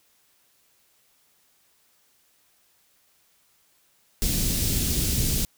pink band-stop noise, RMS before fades -24 dBFS, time 4.22-5.45 s, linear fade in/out 0 ms, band 240 to 4400 Hz, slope 12 dB/octave, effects white hiss -64 dBFS RMS until 5.57 s

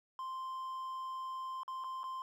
triangle tone with dropouts, 1045 Hz, C6, 2 cents flat, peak -37 dBFS, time 0.19-2.22 s, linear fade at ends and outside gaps 1 ms, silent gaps 1.633-1.679 / 1.839-1.843 / 2.033-2.04 s, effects none

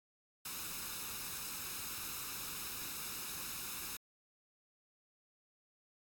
white noise with comb filter, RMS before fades -43 dBFS, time 0.45-3.97 s, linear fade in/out 5 ms, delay 0.77 ms, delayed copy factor +0.6, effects AAC 64 kbps

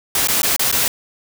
white noise with dropouts, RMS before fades -17 dBFS, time 0.15-0.88 s, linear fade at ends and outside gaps 2 ms, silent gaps 0.273-0.284 / 0.419-0.431 / 0.564-0.594 / 0.715-0.725 s, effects none

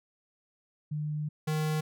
sine / square tone pair in turn, 150.7 / 154.67 Hz, D3 / D#3, +45 / -10 cents, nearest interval unison, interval 45 cents, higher second, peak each -30 / -28 dBFS, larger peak second, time 0.91-1.29 / 1.47-1.81 s, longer first, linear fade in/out 10 ms, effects none

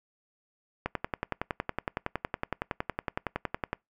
click train, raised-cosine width 0.5 ms, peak -14 dBFS, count 32, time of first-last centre 0.86-3.73 s, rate 10.8 Hz, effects noise-tail reverb RT60 0.2 s tail -26 dB re dry

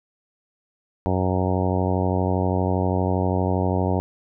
harmonic tone, 92.5 Hz, F#2, in tune, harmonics 1 / 2 / 3 / 4 / 5 / 6 / 7 / 8 / 9 / 10, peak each -23 / -26 / -28 / -29 / -30 / -31 / -31 / -32 / -33 / -33 dBFS, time 1.06-4 s, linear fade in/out 0 ms, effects none

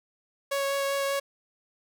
sawtooth tone with vibrato, 554.4 Hz, C#5, in tune, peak -22 dBFS, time 0.51-1.2 s, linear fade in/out 10 ms, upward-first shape triangle, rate 5.1 Hz, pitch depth 11 cents each way, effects none

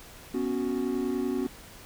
triangle chord, B suspended second, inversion none, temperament equal, 246.9 / 277.2 / 370 Hz, B3 / C#4 / F#4, 0 / 0 / 0 cents, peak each -29 dBFS, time 0.34-1.47 s, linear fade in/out 5 ms, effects pink hiss -48 dBFS RMS until 1.85 s

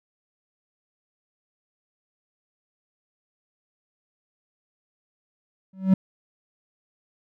triangle tone with exponential growth, 190 Hz, F#3, 46 cents sharp, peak -8 dBFS, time 5.73-5.94 s, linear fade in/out 5 ms, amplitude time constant 44 ms, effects none

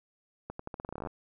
accelerating click train, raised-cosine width 1 ms, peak -24 dBFS, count 16, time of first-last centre 0.5-1.072 s, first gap 94 ms, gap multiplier 0.85, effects none

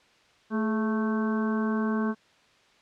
harmonic tone with a mistuned harmonic, 220 Hz, A3, in tune, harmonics 1 / 2 / 3 / 4 / 5 / 6 / 7, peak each -25 / -33 / -41 / -41 / -36 / -45 / -38 dBFS, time 0.5-2.15 s, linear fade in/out 50 ms, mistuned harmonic 2, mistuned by -60 cents, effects white hiss -60 dBFS RMS until 2.81 s + low-pass 4000 Hz 12 dB/octave

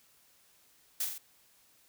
blue noise with echo, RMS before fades -32 dBFS, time 1-1.05 s, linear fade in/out 5 ms, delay 44 ms, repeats 3, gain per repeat -4 dB, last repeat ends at 1.182 s, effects white hiss -65 dBFS RMS until 1.88 s

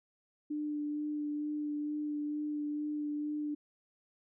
sine tone with vibrato, 297.4 Hz, D4, 22 cents sharp, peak -33 dBFS, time 0.5-3.55 s, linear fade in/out 10 ms, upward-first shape sine, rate 2.2 Hz, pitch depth 13 cents each way, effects none

